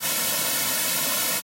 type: noise with comb filter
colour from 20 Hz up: white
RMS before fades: -24 dBFS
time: 0-1.42 s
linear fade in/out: 50 ms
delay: 2.5 ms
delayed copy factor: -0.9
effects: high-pass 150 Hz 12 dB/octave + AAC 48 kbps